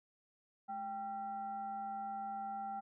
sine tone with frequency modulation, 787 Hz, G5, 7 cents sharp, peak -39 dBFS, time 0.68-2.81 s, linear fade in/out 20 ms, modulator 574 Hz, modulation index 0.46, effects none

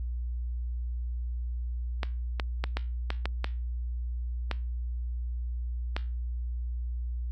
clicks, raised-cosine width 0.3 ms, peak -14 dBFS, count 9, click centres 2.032 / 2.398 / 2.64 / 2.77 / 3.104 / 3.256 / 3.444 / 4.513 / 5.965 s, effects added 60 Hz sine -30 dBFS peak until 7.31 s + Opus 48 kbps

